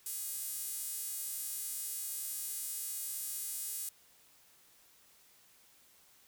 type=tone with high-pass filter; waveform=sawtooth; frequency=415.3 Hz; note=G#4; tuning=in tune; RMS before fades=-40 dBFS; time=0.06-3.89 s; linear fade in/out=2 ms; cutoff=9700 Hz; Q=1.3; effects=white hiss -64 dBFS RMS until 6.27 s